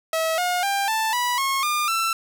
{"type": "tone with pitch steps", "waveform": "sawtooth", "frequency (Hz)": [646, 716.8, 795.3, 882.5, 979.2, 1086.4, 1205.5, 1337.6], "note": ["E5", "F5", "G5", "A5", "B5", "C#6", "D6", "E6"], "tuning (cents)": [-35, 45, 25, 5, -15, -35, 45, 25], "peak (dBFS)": -17, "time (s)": [0.13, 2.13], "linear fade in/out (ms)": 2, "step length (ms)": 250, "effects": []}